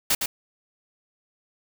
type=noise with echo; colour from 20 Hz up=white; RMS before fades=-21 dBFS; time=0.1-0.15 s; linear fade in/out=5 ms; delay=110 ms; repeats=1; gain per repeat=-5 dB; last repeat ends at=0.26 s; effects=none